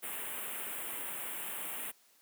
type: band-stop noise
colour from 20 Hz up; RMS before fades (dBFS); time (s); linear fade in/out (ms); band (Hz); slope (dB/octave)
white; -40; 0.02-1.92; 20; 3200 to 8400; 48
effects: white hiss -66 dBFS RMS until 2.21 s + high-pass 200 Hz 12 dB/octave